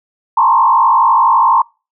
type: tone with frequency modulation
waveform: sine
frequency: 987.8 Hz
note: B5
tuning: in tune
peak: -7 dBFS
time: 0.37-1.62 s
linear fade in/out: 5 ms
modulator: 52.1 Hz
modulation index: 2.1
effects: noise-tail reverb RT60 0.3 s tail -26 dB re dry